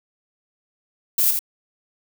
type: noise with echo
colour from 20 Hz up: violet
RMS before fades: -18 dBFS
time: 1.18-1.31 s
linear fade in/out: 5 ms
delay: 82 ms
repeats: 1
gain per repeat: -5 dB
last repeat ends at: 1.392 s
effects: none